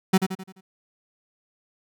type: tone with echo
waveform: 35% pulse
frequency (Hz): 188.7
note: F#3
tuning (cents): +34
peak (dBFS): -12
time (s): 0.13-0.18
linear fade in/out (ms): 10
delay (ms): 86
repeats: 5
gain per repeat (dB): -7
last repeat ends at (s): 0.61
effects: none